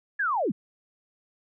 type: linear sweep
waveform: sine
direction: down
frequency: 1737 to 146.83 Hz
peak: -23 dBFS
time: 0.19-0.52 s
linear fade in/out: 10 ms
effects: none